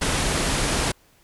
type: low-pass noise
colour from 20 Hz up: pink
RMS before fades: -23 dBFS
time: 0.01-0.92 s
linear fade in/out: 10 ms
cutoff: 11000 Hz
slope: 96 dB/octave
effects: pink hiss -58 dBFS RMS until 1.23 s